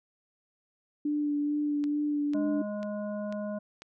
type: tone with vibrato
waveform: sine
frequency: 293.7 Hz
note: D4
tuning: in tune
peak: -26 dBFS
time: 1.05-2.62 s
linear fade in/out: 5 ms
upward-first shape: sine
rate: 2.3 Hz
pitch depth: 16 cents each way
type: click train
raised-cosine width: 0.2 ms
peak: -28 dBFS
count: 5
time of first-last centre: 1.84-3.82 s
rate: 2.02 Hz
type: harmonic tone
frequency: 207.7 Hz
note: G#3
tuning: in tune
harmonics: 1 / 3 / 5 / 7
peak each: -34 / -35 / -48 / -50 dBFS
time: 2.34-3.59 s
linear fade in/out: 10 ms
effects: none